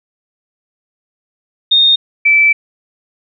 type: tone pair in turn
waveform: sine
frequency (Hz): 3681 / 2319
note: A#7 / D7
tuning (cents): -23 / -22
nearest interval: minor sixth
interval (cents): 799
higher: first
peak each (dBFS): -6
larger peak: neither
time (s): 1.71-1.96 / 2.25-2.53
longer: second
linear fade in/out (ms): 10
effects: none

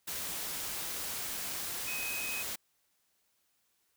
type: tone in noise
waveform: sine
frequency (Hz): 2525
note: D#7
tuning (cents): +25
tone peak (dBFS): -37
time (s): 1.87-2.43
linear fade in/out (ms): 10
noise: white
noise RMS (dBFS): -38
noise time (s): 0.07-2.56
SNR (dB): -2
effects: white hiss -75 dBFS RMS until 3.96 s

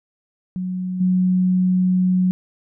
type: tone with level steps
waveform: sine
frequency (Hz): 183.6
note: F#3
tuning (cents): -13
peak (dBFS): -22 / -14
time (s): 0.56-2.31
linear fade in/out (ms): 0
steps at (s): 1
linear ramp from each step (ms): 10
effects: none

